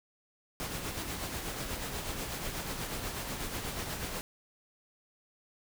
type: noise with tremolo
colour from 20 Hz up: pink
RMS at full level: -36 dBFS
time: 0.6-4.21 s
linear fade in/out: 0 ms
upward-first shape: sine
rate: 8.2 Hz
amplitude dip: 40%
effects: none